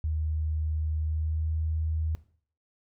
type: tone with pitch glide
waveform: sine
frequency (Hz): 77.78 to 79.19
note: D#2 to D#2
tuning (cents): 0 to +31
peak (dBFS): -26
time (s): 0.04-2.15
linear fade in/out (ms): 0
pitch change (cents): +31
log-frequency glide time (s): 0.99-1.54
effects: noise-tail reverb RT60 0.5 s tail -17 dB re dry